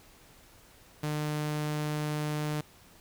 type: tone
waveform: sawtooth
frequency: 150.7 Hz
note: D3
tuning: 45 cents sharp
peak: -26 dBFS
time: 1.03-2.61 s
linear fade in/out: 5 ms
effects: pink hiss -57 dBFS RMS until 3 s